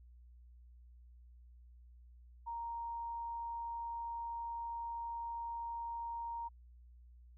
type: tone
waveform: sine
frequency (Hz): 932.3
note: A#5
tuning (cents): 0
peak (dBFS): -39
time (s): 2.46-6.49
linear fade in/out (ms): 20
effects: added 60 Hz sine -56 dBFS peak until 7.37 s